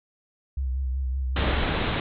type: tone with vibrato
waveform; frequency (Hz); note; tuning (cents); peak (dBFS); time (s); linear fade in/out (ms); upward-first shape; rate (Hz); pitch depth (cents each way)
sine; 65.41; C2; 0; -24; 0.57-1.64; 5; triangle; 5.3; 66
type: low-pass noise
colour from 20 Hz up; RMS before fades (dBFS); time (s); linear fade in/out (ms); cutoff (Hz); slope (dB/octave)
pink; -26; 1.36-2; 2; 3900; 96
effects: none